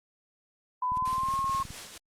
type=tone with pitch glide; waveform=sine; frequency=1001 to 1079.1 Hz; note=B5 to C#6; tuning=+23 to -47 cents; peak=-26 dBFS; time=0.82-1.63 s; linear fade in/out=5 ms; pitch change=+130 cents; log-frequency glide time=0.93-1.35 s
type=noise with exponential growth; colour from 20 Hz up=white; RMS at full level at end=-43 dBFS; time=0.91-0.98 s; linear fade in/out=5 ms; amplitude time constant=15 ms
type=click train; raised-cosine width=5 ms; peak=-30 dBFS; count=16; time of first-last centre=0.92-1.705 s; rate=19.1 Hz
type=noise with tremolo; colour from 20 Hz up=white; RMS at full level=-40 dBFS; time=1.05-1.98 s; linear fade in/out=5 ms; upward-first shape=sine; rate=4.4 Hz; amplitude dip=45%
effects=low-pass 9000 Hz 12 dB/octave + Opus 48 kbps